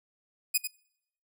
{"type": "tone with echo", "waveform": "5% pulse", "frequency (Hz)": 2486, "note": "D#7", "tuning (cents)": -2, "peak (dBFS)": -13, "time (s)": [0.54, 0.58], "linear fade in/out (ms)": 10, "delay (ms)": 96, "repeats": 1, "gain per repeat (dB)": -8, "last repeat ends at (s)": 0.676, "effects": ["noise-tail reverb RT60 0.8 s tail -26 dB re dry"]}